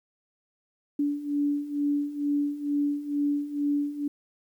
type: beating tone pair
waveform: sine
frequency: 287.5 / 289.7 Hz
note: D4 / D4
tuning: -37 / -24 cents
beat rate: 2.2 Hz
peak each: -30 / -26 dBFS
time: 0.99-4.08 s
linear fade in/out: 5 ms
effects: 10-bit